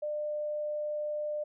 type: tone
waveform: sine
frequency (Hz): 599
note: D5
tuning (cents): +34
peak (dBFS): -31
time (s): 0.02-1.44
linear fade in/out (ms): 10
effects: none